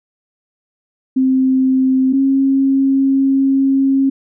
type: tone pair in turn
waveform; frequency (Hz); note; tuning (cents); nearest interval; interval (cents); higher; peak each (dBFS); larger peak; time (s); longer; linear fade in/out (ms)
sine; 261.6 / 270.5; C4 / C#4; 0 / -42; minor second; 58; second; -10; neither; 1.16-2.13 / 2.13-4.1; second; 10
effects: none